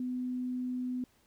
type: tone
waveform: sine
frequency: 251.2 Hz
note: B3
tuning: 30 cents sharp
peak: -32 dBFS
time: 0-1.04 s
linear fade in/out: 2 ms
effects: pink hiss -68 dBFS RMS until 1.26 s